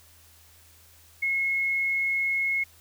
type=tone; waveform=sine; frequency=2171 Hz; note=C#7; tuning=37 cents flat; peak=-23 dBFS; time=1.22-2.64 s; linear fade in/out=10 ms; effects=added 82 Hz sine -58 dBFS peak until 2.8 s + white hiss -56 dBFS RMS until 2.8 s